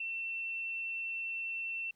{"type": "tone", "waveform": "sine", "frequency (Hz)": 2695, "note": "E7", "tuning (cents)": 38, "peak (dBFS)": -35, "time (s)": [0, 1.91], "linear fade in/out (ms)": 5, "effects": ["pink hiss -75 dBFS RMS until 1.95 s"]}